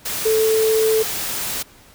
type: tone in noise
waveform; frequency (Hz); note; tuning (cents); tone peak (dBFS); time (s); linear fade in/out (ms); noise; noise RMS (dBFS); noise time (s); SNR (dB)
sine; 440; A4; 0; -14; 0.25-1.03; 10; white; -25; 0.05-1.63; +8
effects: pink hiss -48 dBFS RMS until 1.94 s